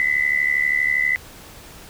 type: tone with amplitude modulation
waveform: sine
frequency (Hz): 2007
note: B6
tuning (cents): +27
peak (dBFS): -13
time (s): 0-1.16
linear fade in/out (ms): 0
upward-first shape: sine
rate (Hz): 72.5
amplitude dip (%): 80
effects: pink hiss -42 dBFS RMS until 1.89 s